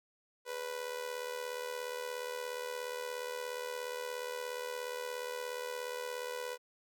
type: tone with amplitude modulation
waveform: sawtooth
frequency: 493.9 Hz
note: B4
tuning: in tune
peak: -31 dBFS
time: 0.45-6.58 s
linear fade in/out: 50 ms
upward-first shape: sine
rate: 77 Hz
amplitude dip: 70%
effects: none